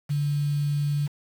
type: tone with quantisation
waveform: sine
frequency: 145.1 Hz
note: D3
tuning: 21 cents flat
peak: -22 dBFS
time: 0.09-1.08 s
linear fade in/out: 20 ms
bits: 7
effects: none